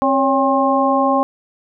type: harmonic tone with a mistuned harmonic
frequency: 267.1 Hz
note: C4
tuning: 36 cents sharp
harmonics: 1 / 2 / 3 / 4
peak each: -18 / -18 / -18 / -18 dBFS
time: 0.02-1.23 s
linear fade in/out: 0 ms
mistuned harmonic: 2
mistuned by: +77 cents
effects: none